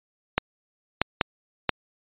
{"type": "clicks", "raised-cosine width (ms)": 0.3, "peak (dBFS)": -3, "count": 4, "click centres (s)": [0.38, 1.016, 1.212, 1.693], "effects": ["resampled to 8000 Hz"]}